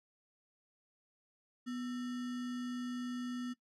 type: tone with sample-and-hold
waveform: sine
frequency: 246.7 Hz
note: B3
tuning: 2 cents flat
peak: -37 dBFS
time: 1.66-3.54 s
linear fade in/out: 20 ms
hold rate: 1575 Hz
effects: noise-tail reverb RT60 0.1 s tail -17 dB re dry + low-pass 7000 Hz 12 dB/octave